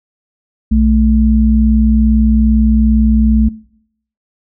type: tone pair together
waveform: sine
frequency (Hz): 61.2 / 218.8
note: B1 / A3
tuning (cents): -15 / -9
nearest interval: octave + minor seventh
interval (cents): 2206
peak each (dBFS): -10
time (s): 0.71-3.49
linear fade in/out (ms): 10
effects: noise-tail reverb RT60 0.7 s tail -21 dB re dry